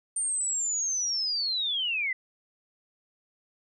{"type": "linear sweep", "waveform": "sine", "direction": "down", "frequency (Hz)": [8930, 1975.5], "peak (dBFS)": -26, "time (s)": [0.16, 2.13], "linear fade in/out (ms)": 5, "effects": []}